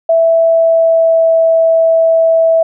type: tone with pitch glide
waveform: sine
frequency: 659.3 to 654.7 Hz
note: E5 to E5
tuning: 0 to -12 cents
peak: -6 dBFS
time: 0.09-2.63 s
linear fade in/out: 5 ms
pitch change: -12 cents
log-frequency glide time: 0.46-1.32 s
effects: none